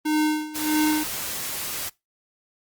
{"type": "tone with tremolo", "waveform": "square", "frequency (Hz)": 306.3, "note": "D#4", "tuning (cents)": -27, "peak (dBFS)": -19, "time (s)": [0.05, 1.04], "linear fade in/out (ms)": 10, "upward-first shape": "sine", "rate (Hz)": 1.6, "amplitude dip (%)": 85}
{"type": "noise", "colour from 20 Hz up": "white", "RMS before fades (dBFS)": -30, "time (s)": [0.54, 1.9], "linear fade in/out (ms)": 20}
{"effects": ["noise-tail reverb RT60 0.2 s tail -22 dB re dry", "Opus 32 kbps"]}